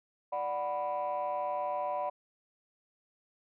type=chord; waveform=sine; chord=B minor; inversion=first; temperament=equal; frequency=587.3 / 740 / 987.8 Hz; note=D5 / F#5 / B5; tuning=0 / 0 / 0 cents; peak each=-34 dBFS; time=0.32-2.1 s; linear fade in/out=10 ms; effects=tanh soft clip ceiling -26 dBFS